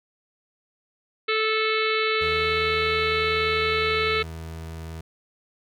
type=harmonic tone; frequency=438 Hz; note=A4; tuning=8 cents flat; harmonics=1 / 3 / 4 / 5 / 6 / 7 / 8 / 9 / 10; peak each=-25 / -27 / -34 / -27 / -31 / -35 / -35 / -32 / -40 dBFS; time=1.28-4.23 s; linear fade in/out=10 ms
type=tone; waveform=30% pulse; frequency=81.3 Hz; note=E2; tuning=23 cents flat; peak=-31 dBFS; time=2.21-5.01 s; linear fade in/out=5 ms
effects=none